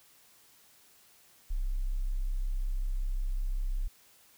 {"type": "tone", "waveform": "sine", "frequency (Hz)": 32.7, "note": "C1", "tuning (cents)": 0, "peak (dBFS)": -28, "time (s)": [1.5, 3.88], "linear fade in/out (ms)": 10, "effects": ["white hiss -61 dBFS RMS until 4.37 s"]}